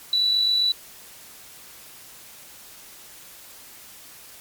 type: tone with amplitude modulation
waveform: sine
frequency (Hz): 3951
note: B7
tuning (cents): 0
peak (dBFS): -16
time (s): 0.13-0.72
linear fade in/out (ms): 2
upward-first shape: sine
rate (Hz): 47.4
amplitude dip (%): 35
effects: white hiss -45 dBFS RMS until 4.4 s + MP3 96 kbps